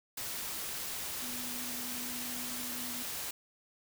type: tone in noise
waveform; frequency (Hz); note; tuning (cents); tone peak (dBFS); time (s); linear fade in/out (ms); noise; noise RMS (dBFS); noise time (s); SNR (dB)
sine; 246; B3; -7; -45; 1.22-3.03; 5; white; -39; 0.17-3.31; -9
effects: none